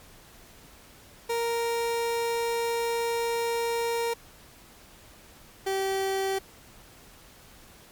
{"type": "tone pair in turn", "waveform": "30% pulse", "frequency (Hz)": [466.2, 386.5], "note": ["A#4", "G4"], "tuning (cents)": [0, -24], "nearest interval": "minor third", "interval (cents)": 324, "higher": "first", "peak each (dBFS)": -23, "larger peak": "neither", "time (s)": [[1.29, 4.14], [5.66, 6.39]], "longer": "first", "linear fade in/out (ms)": 10, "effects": ["pink hiss -52 dBFS RMS until 7.91 s", "MP3 96 kbps"]}